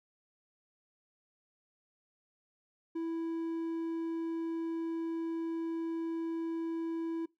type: tone with hard clipping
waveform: triangle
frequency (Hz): 329.6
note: E4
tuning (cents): 0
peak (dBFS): -34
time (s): 2.95-7.26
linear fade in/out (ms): 10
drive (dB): 6
effects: noise-tail reverb RT60 0.2 s tail -22 dB re dry